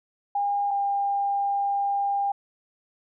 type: tone pair in turn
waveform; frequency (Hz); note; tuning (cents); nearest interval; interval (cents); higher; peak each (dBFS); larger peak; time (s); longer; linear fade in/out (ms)
sine; 809 / 801.1; G#5 / G5; -46 / +37; unison; 17; first; -22; neither; 0.35-0.71 / 0.71-2.32; second; 5
effects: none